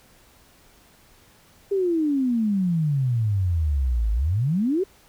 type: exponential two-way sweep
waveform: sine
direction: down then up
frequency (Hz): 405.9 to 51.8 to 405.9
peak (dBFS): -19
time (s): 1.71-4.84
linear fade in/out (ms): 10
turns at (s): 4.12
effects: pink hiss -55 dBFS RMS until 5.08 s